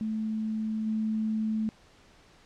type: tone with level steps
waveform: sine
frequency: 218.2 Hz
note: A3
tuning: 14 cents flat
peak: -28 / -26 dBFS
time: 0.01-1.69 s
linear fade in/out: 0 ms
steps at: 0.86 s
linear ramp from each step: 10 ms
effects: pink hiss -58 dBFS RMS until 2.45 s + low-pass 6000 Hz 12 dB/octave